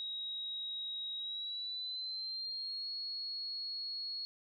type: tone with pitch glide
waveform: sine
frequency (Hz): 3812 to 4329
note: A#7 to C#8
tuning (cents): +38 to -42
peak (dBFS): -38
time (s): 0-4.25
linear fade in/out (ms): 0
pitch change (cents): +220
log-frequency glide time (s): 1.17-2.89
effects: none